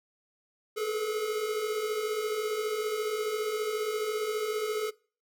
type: tone cluster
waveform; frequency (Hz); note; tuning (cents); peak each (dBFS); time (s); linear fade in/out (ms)
square; 416.1 / 430.8 / 482.6; G#4 / A4 / B4; +3 / -37 / -40; -39 / -31 / -40; 0.76-4.91; 20
effects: noise-tail reverb RT60 0.4 s tail -23 dB re dry

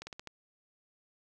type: slowing click train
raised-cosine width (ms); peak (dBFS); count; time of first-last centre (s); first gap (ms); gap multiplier
0.2; -25; 5; 0.02-0.273; 50; 1.16
effects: none

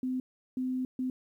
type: tone bursts at uneven times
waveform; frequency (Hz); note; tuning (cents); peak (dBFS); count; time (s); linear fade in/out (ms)
sine; 256.2; C4; -36; -29; 3; 0.03-0.2 / 0.57-0.85 / 0.99-1.1; 2
effects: 11-bit

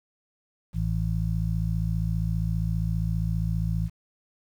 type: harmonic tone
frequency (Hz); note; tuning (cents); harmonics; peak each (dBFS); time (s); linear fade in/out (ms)
55; A1; 0; 1 / 2 / 3; -28 / -28 / -28; 0.73-3.9; 50
effects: 9-bit

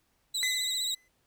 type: tone with vibrato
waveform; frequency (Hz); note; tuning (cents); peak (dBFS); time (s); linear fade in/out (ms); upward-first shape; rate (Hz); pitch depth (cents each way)
30% pulse; 3895; B7; -25; -26; 0.34-0.95; 10; triangle; 15; 69
type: tone with exponential decay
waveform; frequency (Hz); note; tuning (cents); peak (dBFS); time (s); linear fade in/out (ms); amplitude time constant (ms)
45% pulse; 2022; B6; +40; -27; 0.43-1.08; 0; 140
effects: pink hiss -72 dBFS RMS until 1.26 s

